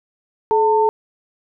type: tone pair together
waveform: sine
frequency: 429.1 / 899 Hz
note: A4 / A5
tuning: -43 / +37 cents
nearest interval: octave + minor second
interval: 1280 cents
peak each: -15 dBFS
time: 0.51-0.89 s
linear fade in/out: 0 ms
effects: none